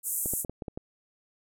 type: band-pass noise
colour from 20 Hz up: white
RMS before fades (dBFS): -31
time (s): 0.03-0.45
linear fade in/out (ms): 50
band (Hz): 7500 to 14000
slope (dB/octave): 48
type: clicks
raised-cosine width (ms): 2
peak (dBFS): -22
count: 7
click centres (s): 0.259 / 0.336 / 0.448 / 0.496 / 0.622 / 0.682 / 0.775
effects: none